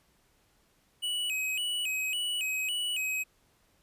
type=tone with vibrato; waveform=square; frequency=2734 Hz; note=F7; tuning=37 cents flat; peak=-30 dBFS; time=1.02-3.24 s; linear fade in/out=20 ms; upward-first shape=square; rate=1.8 Hz; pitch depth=130 cents each way; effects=pink hiss -68 dBFS RMS until 3.82 s + resampled to 32000 Hz